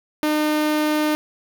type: tone with notch filter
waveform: sawtooth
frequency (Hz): 303.9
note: D#4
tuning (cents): -41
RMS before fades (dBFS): -20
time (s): 0.23-1.15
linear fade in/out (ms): 0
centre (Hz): 7200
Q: 1.5
effects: 7-bit